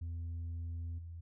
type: tone with level steps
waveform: sine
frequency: 84 Hz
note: E2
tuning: 33 cents sharp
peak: -35 / -43 dBFS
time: 0.01-1.21 s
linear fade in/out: 10 ms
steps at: 0.98 s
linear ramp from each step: 10 ms
effects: tanh soft clip ceiling -37 dBFS